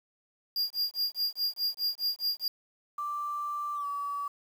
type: tone with tremolo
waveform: square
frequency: 4814 Hz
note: D8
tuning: 42 cents sharp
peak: -26 dBFS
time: 0.56-2.48 s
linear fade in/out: 2 ms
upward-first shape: sine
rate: 4.8 Hz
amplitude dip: 100%
type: tone with pitch glide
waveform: sine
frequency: 1174.7 to 1143.2 Hz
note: D6 to D6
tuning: 0 to -47 cents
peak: -31 dBFS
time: 2.98-4.28 s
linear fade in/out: 5 ms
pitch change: -47 cents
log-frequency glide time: 3.74-3.86 s
effects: 9-bit